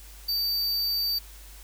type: tone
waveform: square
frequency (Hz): 4623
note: D8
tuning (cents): -28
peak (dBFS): -25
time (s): 0.28-1.19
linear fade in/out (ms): 10
effects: added 50 Hz sine -45 dBFS peak until 1.63 s + white hiss -50 dBFS RMS until 1.63 s